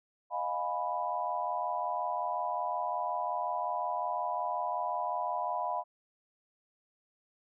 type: chord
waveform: sine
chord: F half-diminished seventh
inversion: third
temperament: equal with one note detuned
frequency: 622.3 / 707.8 / 830.6 / 987.8 Hz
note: Eb5 / F5 / Ab5 / Cb6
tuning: 0 / +23 / 0 / 0 cents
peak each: -39 / -35 / -39 / -34 dBFS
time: 0.3-5.84 s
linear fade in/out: 50 ms
effects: none